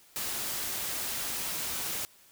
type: noise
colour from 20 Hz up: white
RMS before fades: -34 dBFS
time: 0.16-2.05 s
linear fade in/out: 0 ms
effects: white hiss -59 dBFS RMS until 2.31 s